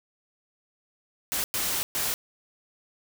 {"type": "noise bursts at uneven times", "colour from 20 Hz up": "white", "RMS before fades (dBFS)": -28, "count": 3, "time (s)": [[1.32, 1.44], [1.54, 1.83], [1.95, 2.14]], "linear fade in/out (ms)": 0, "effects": []}